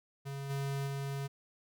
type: tone with level steps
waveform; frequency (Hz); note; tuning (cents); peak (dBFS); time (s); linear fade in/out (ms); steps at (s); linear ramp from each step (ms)
square; 138.59; C#3; 0; -39 / -34 / -36; 0.25-1.28; 20; 0.49 / 0.86; 20
effects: none